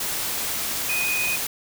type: tone in noise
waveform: sine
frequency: 2489 Hz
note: D#7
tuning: in tune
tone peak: -23 dBFS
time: 0.89-1.36 s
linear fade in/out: 5 ms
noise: white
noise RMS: -27 dBFS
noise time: 0-1.47 s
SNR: +1 dB
effects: none